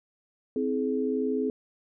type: tone cluster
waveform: sine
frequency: 260.3 / 320.9 / 424.3 Hz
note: C4 / E4 / G#4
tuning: -9 / -46 / +37 cents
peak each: -28 / -34 / -28 dBFS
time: 0.56-1.5 s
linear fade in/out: 2 ms
effects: none